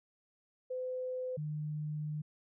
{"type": "tone pair in turn", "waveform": "sine", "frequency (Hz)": [509, 151.33], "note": ["C5", "D#3"], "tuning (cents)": [-48, -48], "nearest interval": "octave + major sixth", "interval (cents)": 2100, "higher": "first", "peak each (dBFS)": [-35, -35], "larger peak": "neither", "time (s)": [[0.7, 1.37], [1.37, 2.22]], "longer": "second", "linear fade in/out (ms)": 10, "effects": []}